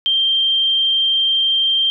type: tone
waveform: sine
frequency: 3163 Hz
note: G7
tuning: 15 cents sharp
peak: -13 dBFS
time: 0.06-1.9 s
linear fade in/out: 0 ms
effects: none